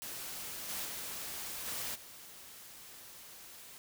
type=noise with level steps; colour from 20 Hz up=white; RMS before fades=-43 / -39 / -42 / -39 / -52 dBFS; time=0.02-3.78 s; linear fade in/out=0 ms; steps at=0.68 / 0.84 / 1.65 / 1.94 s; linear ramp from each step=20 ms; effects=none